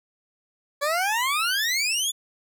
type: exponential sweep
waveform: 20% pulse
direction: up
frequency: 559 to 3520 Hz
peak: -17 dBFS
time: 0.81-2.12 s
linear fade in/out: 20 ms
effects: none